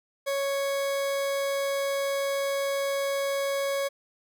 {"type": "tone", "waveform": "40% pulse", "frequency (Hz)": 554.4, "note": "C#5", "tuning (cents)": 0, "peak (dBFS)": -25, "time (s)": [0.26, 3.89], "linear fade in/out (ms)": 20, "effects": []}